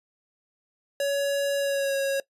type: tone with pitch glide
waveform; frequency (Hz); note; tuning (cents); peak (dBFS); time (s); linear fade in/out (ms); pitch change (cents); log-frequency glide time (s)
square; 562 to 549.2; C#5 to C#5; +24 to -16; -24; 1-2.2; 2; -40; 1.57-1.96
effects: noise-tail reverb RT60 0.1 s tail -20 dB re dry + resampled to 32000 Hz